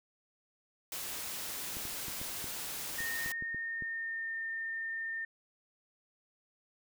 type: noise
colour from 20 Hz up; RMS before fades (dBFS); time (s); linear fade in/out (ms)
white; -40; 0.92-3.32; 2
type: clicks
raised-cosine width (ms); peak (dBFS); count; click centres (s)
3; -33; 10; 1.769 / 1.853 / 2.083 / 2.215 / 2.443 / 3.005 / 3.261 / 3.424 / 3.546 / 3.823
type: tone with pitch glide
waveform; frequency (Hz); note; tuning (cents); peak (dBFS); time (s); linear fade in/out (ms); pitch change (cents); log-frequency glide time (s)
sine; 1841 to 1812.5; A#6 to A#6; -22 to -49; -35; 2.98-5.25; 5; -27; 3.31-4.43
effects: none